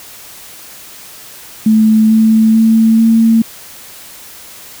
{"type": "tone with pitch steps", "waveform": "sine", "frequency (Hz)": [218.4, 220.9, 223.5, 226.1], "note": ["A3", "A3", "A3", "A3"], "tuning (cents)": [-13, 7, 27, 47], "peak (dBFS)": -5, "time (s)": [1.66, 3.42], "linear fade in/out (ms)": 5, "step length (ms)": 440, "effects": ["white hiss -34 dBFS RMS until 4.8 s"]}